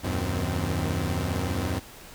sawtooth tone cluster, 78 / 92.8 / 119.1 / 156.6 / 258.9 Hz, D#2 / F#2 / A#2 / D#3 / C4, +5 / +6 / +38 / +11 / -18 cents, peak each -28 / -25 / -31 / -31 / -30 dBFS, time 0.03-1.8 s, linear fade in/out 20 ms, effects pink hiss -46 dBFS RMS until 2.14 s

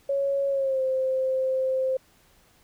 sine tone with pitch glide, 554.4 to 523.3 Hz, C#5 to C5, 0 to 0 cents, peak -22 dBFS, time 0.09-1.97 s, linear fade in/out 5 ms, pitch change -100 cents, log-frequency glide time 0.49-0.82 s, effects pink hiss -60 dBFS RMS until 2.63 s

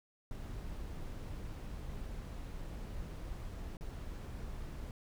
brown noise with dropouts, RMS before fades -43 dBFS, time 0.31-4.91 s, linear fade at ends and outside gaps 1 ms, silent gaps 3.769-3.809 s, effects none

